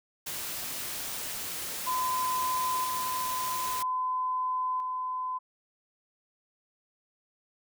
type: noise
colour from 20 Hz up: white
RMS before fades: -36 dBFS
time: 0.26-3.83 s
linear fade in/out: 10 ms
type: tone with tremolo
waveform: sine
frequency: 1017 Hz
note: C6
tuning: 50 cents flat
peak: -27 dBFS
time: 1.86-5.39 s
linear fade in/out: 20 ms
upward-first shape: square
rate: 0.51 Hz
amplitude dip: 30%
effects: none